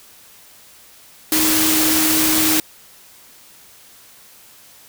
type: tone in noise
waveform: sine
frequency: 314 Hz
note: D#4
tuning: 16 cents sharp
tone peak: -19 dBFS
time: 1.32-2.6 s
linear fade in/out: 2 ms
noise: white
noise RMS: -17 dBFS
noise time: 1.32-2.6 s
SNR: -5 dB
effects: white hiss -46 dBFS RMS until 4.88 s